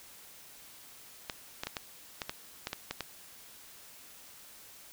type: clicks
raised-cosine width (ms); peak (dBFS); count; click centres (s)
0.2; -17; 10; 1.298 / 1.635 / 1.67 / 1.768 / 2.218 / 2.295 / 2.671 / 2.731 / 2.91 / 3.007
effects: white hiss -53 dBFS RMS until 4.92 s